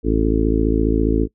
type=harmonic tone; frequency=54.8 Hz; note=A1; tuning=6 cents flat; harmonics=1 / 2 / 3 / 4 / 5 / 6 / 7 / 8; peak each=-19 / -26 / -28 / -25 / -20 / -22 / -26 / -23 dBFS; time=0.03-1.28 s; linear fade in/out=50 ms; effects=noise-tail reverb RT60 0.1 s tail -21 dB re dry